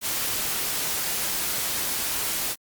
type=noise; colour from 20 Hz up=white; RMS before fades=-27 dBFS; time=0.01-2.56 s; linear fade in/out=50 ms; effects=Opus 48 kbps